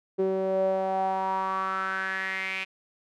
sawtooth tone with band-pass filter sweep, 190.3 Hz, F#3, 49 cents sharp, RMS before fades -28 dBFS, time 0.18-2.65 s, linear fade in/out 20 ms, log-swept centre 410 to 2500 Hz, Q 6, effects none

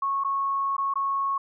sine tone with dropouts, 1100 Hz, C#6, 14 cents flat, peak -23 dBFS, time 0.02-1.38 s, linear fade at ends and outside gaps 5 ms, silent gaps 0.238-0.246 / 0.767-0.78 / 0.939-0.956 s, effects none

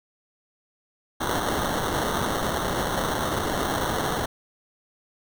white noise with sample-and-hold, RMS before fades -26 dBFS, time 1.2-4.26 s, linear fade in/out 10 ms, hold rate 2450 Hz, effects none

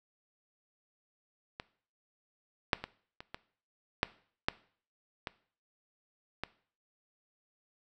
clicks, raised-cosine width 0.3 ms, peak -23 / -8 / -21 / -28 / -23 / -9 / -11 / -20 / -18 dBFS, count 9, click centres 1.599 / 2.732 / 2.84 / 3.205 / 3.345 / 4.031 / 4.485 / 5.272 / 6.436 s, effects noise-tail reverb RT60 0.5 s tail -19 dB re dry

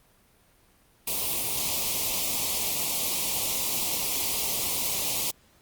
white band-stop noise, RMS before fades -28 dBFS, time 1.07-5.31 s, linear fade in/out 5 ms, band 1100 to 2200 Hz, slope 48 dB/octave, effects pink hiss -61 dBFS RMS until 5.61 s + Opus 32 kbps

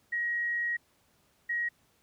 sine tone pair in turn, 1895 / 1895 Hz, A#6 / A#6, +28 / +28 cents, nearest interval unison, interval 0 cents, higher neither, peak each -28 dBFS, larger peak neither, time 0.12-0.77 / 1.49-1.69 s, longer first, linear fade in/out 10 ms, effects pink hiss -68 dBFS RMS until 2.02 s + high-pass 60 Hz 12 dB/octave

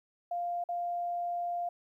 sine tone with dropouts, 698.5 Hz, F5, in tune, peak -31 dBFS, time 0.31-1.69 s, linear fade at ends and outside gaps 5 ms, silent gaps 0.64-0.688 s, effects 12-bit

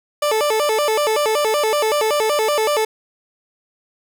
30% pulse tone with vibrato, 508 Hz, B4, 49 cents sharp, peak -13 dBFS, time 0.22-2.85 s, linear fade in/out 5 ms, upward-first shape square, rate 5.3 Hz, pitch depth 260 cents each way, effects none

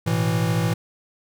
square chord, A suspended second, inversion none, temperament equal, 110 / 123.47 / 164.81 Hz, A2 / B2 / E3, 0 / 0 / 0 cents, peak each -24 / -28 / -23 dBFS, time 0.06-0.74 s, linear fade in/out 10 ms, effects none

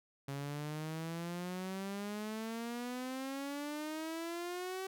sawtooth exponential sweep, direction up, 137.6 to 383.7 Hz, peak -35 dBFS, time 0.28-4.87 s, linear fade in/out 5 ms, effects none

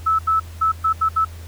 sine tone bursts at uneven times, 1307 Hz, E6, 15 cents flat, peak -14 dBFS, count 6, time 0.06-0.19 / 0.27-0.4 / 0.61-0.72 / 0.84-0.93 / 1.01-1.09 / 1.16-1.25 s, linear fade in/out 10 ms, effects added 83 Hz sine -33 dBFS peak until 1.47 s + pink hiss -45 dBFS RMS until 1.47 s

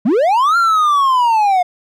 triangle linear two-way sweep, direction up then down, 185 to 1400 to 705 Hz, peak -8 dBFS, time 0.05-1.63 s, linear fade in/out 10 ms, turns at 0.57 s, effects none

